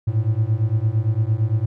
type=beating tone pair; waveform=triangle; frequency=105.4 / 114.2 Hz; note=G#2 / A#2; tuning=+26 / -35 cents; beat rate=8.8 Hz; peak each=-18 dBFS; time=0.07-1.66 s; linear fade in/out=10 ms; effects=none